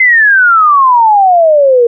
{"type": "exponential sweep", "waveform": "sine", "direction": "down", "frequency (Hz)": [2087, 463], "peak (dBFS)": -3, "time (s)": [0, 1.87], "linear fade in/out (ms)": 5, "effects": []}